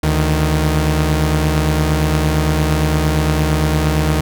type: tone pair together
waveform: sawtooth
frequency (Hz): 73.29 / 155.3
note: D2 / D#3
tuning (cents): -3 / -3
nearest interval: octave + minor second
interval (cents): 1300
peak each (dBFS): -12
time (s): 0.03-4.21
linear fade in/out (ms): 5
effects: none